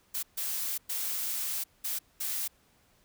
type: noise bursts at uneven times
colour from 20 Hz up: blue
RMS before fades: -33 dBFS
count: 5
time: 0.14-0.23 / 0.37-0.78 / 0.89-1.64 / 1.84-1.99 / 2.2-2.48 s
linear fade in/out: 10 ms
effects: pink hiss -66 dBFS RMS until 3.04 s